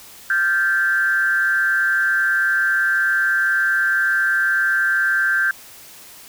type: tone with frequency modulation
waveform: sine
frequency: 1564 Hz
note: G6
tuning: 4 cents flat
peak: -15 dBFS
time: 0.3-5.51 s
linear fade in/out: 2 ms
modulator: 170 Hz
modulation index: 0.66
effects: white hiss -42 dBFS RMS until 6.28 s